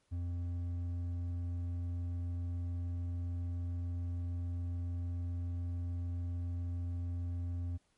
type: tone with hard clipping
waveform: sine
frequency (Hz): 87.31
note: F2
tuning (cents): 0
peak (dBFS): -36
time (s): 0.11-7.78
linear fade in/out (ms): 20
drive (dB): 5
effects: pink hiss -75 dBFS RMS until 7.97 s + MP3 48 kbps